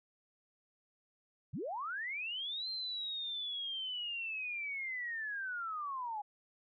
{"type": "linear two-way sweep", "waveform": "sine", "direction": "up then down", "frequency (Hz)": [92.5, 4169, 810], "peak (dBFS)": -37, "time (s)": [1.53, 6.22], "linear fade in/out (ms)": 10, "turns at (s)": 2.69, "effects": []}